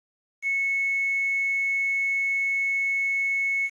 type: tone with quantisation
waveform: sine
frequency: 2200 Hz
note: C#7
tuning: 14 cents flat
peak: -22 dBFS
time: 0.42-3.7 s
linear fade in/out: 50 ms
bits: 7
effects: low-pass 7000 Hz 12 dB/octave + AAC 48 kbps